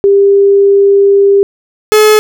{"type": "tone pair in turn", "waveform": ["sine", "45% pulse"], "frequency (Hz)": [398.2, 427.8], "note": ["G4", "A4"], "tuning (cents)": [27, -49], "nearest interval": "minor second", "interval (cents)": 124, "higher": "second", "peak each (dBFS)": -3, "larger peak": "neither", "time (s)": [[0.04, 1.43], [1.92, 2.19]], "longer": "first", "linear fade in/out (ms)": 0, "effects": []}